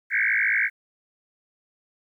sine tone with frequency modulation, 1904 Hz, A#6, 36 cents sharp, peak -19 dBFS, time 0.1-0.7 s, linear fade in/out 50 ms, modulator 54.3 Hz, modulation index 6.5, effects 10-bit

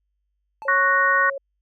triangle tone with exponential decay, 873 Hz, A5, 14 cents flat, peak -28 dBFS, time 0.62-0.76 s, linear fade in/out 0 ms, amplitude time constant 30 ms
sine tone, 550 Hz, C#5, 14 cents flat, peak -27 dBFS, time 0.65-1.38 s, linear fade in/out 5 ms
sine chord, F# major, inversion second, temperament equal, 1108.7 / 1480 / 1864.7 Hz, C#6 / F#6 / A#6, 0 / 0 / 0 cents, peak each -20 dBFS, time 0.68-1.3 s, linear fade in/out 5 ms
effects added 50 Hz sine -70 dBFS peak until 1.61 s

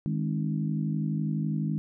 harmonic tone with a mistuned harmonic, 51.91 Hz, G#1, in tune, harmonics 3 / 4 / 5 / 6, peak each -28 / -31 / -36 / -39 dBFS, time 0.06-1.78 s, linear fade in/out 0 ms, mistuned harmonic 5, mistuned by +52 cents, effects none

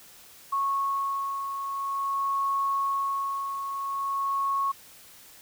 sine beating tone pair, 1101 / 1101.48 Hz, C#6 / C#6, -12 / -11 cents, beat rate 0.48 Hz, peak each -26 / -35 dBFS, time 0.52-4.72 s, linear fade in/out 10 ms, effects white hiss -51 dBFS RMS until 5.41 s

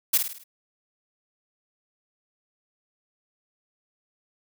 blue noise with echo, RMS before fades -19 dBFS, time 0.13-0.18 s, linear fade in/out 10 ms, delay 52 ms, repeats 5, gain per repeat -6 dB, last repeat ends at 0.44 s, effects none

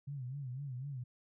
sine tone with vibrato, 133.2 Hz, C3, 31 cents sharp, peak -39 dBFS, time 0.07-1.04 s, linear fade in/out 10 ms, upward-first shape sine, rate 4 Hz, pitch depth 140 cents each way, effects none

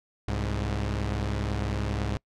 sawtooth tone pair together, 65.91 / 103.9 Hz, C2 / G#2, +13 / +1 cents, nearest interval minor sixth, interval 788 cents, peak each -26 dBFS, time 0.28-2.17 s, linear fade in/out 0 ms, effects noise-tail reverb RT60 0.1 s tail -26 dB re dry + low-pass 6000 Hz 12 dB/octave

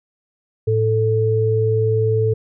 sine tone pair together, 110 / 440 Hz, A2 / A4, 0 / 0 cents, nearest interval 2 octaves, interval 2400 cents, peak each -17 dBFS, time 0.67-2.34 s, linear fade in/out 10 ms, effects none

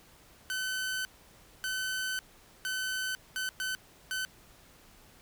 sawtooth tone bursts at uneven times, 1520 Hz, F#6, 46 cents sharp, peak -28 dBFS, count 6, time 0.5-1.05 / 1.64-2.19 / 2.65-3.15 / 3.36-3.49 / 3.6-3.75 / 4.11-4.25 s, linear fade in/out 0 ms, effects pink hiss -58 dBFS RMS until 5.21 s

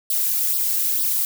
violet noise with flanger, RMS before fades -21 dBFS, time 0.1-1.25 s, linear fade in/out 2 ms, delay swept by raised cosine 0.21 to 2.51 ms, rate 2.2 Hz, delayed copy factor +0.95, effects none

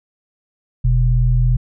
sine tone pair together, 41.2 / 123.47 Hz, E1 / B2, 0 / 0 cents, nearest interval octave + perfect fifth, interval 1900 cents, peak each -14 dBFS, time 0.84-1.57 s, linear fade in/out 10 ms, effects none

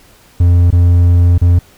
triangle tone with dropouts, 87.3 Hz, F2, in tune, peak -3 dBFS, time 0.4-1.59 s, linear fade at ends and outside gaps 5 ms, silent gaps 0.706-0.726 / 1.38-1.415 s, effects pink hiss -45 dBFS RMS until 1.77 s

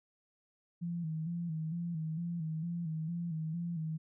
sine tone with vibrato, 164.81 Hz, E3, in tune, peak -34 dBFS, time 0.81-3.98 s, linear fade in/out 20 ms, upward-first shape square, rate 2.2 Hz, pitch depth 68 cents each way, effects none

